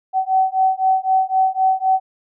sine beating tone pair, 757 / 760.9 Hz, F#5 / F#5, +39 / +48 cents, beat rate 3.9 Hz, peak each -17 dBFS, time 0.13-2 s, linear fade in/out 50 ms, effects none

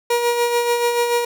30% pulse tone with tremolo, 477.1 Hz, A#4, 40 cents sharp, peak -12 dBFS, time 0.1-1.25 s, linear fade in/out 5 ms, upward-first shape sine, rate 6.9 Hz, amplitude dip 45%, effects none

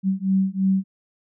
sine beating tone pair, 190.1 / 193.1 Hz, F#3 / G3, +47 / -26 cents, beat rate 3 Hz, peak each -21 dBFS, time 0.03-0.84 s, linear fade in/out 50 ms, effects none

